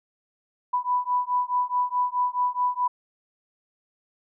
sine beating tone pair, 987.8 / 992.5 Hz, B5 / B5, 0 / +8 cents, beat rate 4.7 Hz, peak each -25 dBFS, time 0.73-2.88 s, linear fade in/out 10 ms, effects none

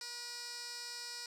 15% pulse tone with band-pass filter, 481 Hz, B4, 46 cents flat, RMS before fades -45 dBFS, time 0.01-1.26 s, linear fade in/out 2 ms, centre 5500 Hz, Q 2.1, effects 11-bit

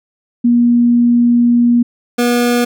sine / 25% pulse tone pair in turn, 239.1 / 241.5 Hz, A#3 / B3, +44 / -39 cents, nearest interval unison, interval 17 cents, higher second, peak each -7 dBFS, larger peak neither, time 0.44-1.83 / 2.18-2.65 s, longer first, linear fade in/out 10 ms, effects none

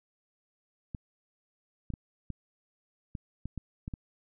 clicks, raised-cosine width 5 ms, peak -24 dBFS, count 9, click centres 0.948 / 1.903 / 1.938 / 2.303 / 3.152 / 3.456 / 3.577 / 3.879 / 3.938 s, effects none

